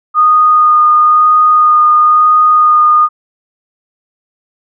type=tone with vibrato; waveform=sine; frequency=1230 Hz; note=D#6; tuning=20 cents flat; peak=-4 dBFS; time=0.14-3.09 s; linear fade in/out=50 ms; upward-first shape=sine; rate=1 Hz; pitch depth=11 cents each way; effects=none